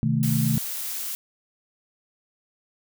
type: chord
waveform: sine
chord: A diminished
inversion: first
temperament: equal with one note detuned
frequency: 128.34 / 155.56 / 220 Hz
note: C3 / Eb3 / A3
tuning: -33 / 0 / 0 cents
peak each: -24 dBFS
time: 0.03-0.58 s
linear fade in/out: 0 ms
type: noise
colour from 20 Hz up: blue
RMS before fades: -31 dBFS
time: 0.23-1.15 s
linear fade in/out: 0 ms
effects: none